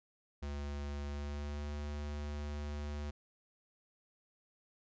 square tone with pitch glide, 71.9 to 73.5 Hz, D2 to D2, -36 to +2 cents, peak -39 dBFS, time 0.42-3.11 s, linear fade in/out 10 ms, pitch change +38 cents, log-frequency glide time 1.07-1.71 s, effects resampled to 16000 Hz

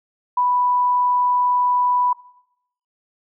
sine tone, 987.8 Hz, B5, in tune, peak -15 dBFS, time 0.37-2.13 s, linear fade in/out 5 ms, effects noise-tail reverb RT60 0.8 s tail -20 dB re dry

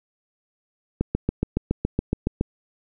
click train, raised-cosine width 3 ms, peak -8 dBFS, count 11, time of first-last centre 1.01-2.411 s, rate 7.14 Hz, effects none

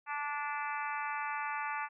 harmonic tone, 291.7 Hz, D4, 12 cents flat, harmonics 3 / 4 / 5 / 6 / 7 / 8 / 9, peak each -38 / -40 / -42 / -44 / -45 / -46 / -47 dBFS, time 0.06-1.89 s, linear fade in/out 50 ms, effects none

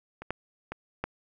clicks, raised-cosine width 0.5 ms, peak -25 / -15 / -20 / -15 dBFS, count 4, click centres 0.22 / 0.306 / 0.72 / 1.04 s, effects none

